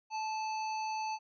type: harmonic tone with a mistuned harmonic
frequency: 872 Hz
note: A5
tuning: 16 cents flat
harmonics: 1 / 3 / 5 / 7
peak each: -34 / -44 / -48 / -51 dBFS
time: 0.1-1.19 s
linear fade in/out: 50 ms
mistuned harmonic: 5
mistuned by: +48 cents
effects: none